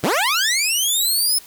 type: linear sweep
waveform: 15% pulse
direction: up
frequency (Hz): 103.83 to 5274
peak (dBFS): -10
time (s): 0.03-1.39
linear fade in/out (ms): 10
effects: white hiss -44 dBFS RMS until 1.46 s